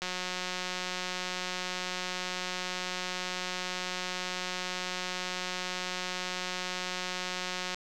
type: click train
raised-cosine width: 0.2 ms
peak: -17 dBFS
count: 1407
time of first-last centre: 0.02-7.745 s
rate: 182 Hz
effects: none